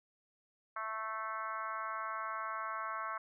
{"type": "harmonic tone with a mistuned harmonic", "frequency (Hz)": 220, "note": "A3", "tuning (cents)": 0, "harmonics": [3, 4, 5, 6, 7, 8, 9, 10], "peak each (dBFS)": [-48, -50, -40, -42, -46, -53, -55, -54], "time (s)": [0.76, 3.18], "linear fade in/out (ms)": 5, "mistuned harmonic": 10, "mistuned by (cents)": -32, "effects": []}